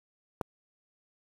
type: click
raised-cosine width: 1 ms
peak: -16 dBFS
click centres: 0.412 s
effects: high-pass 60 Hz 12 dB/octave + 7-bit